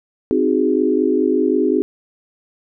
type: chord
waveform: sine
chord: Ab dominant seventh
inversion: first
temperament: equal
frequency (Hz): 261.6 / 311.1 / 370 / 415.3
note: C4 / Eb4 / Gb4 / Ab4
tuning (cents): 0 / 0 / 0 / 0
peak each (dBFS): -19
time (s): 0.31-1.82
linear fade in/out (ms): 0
effects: none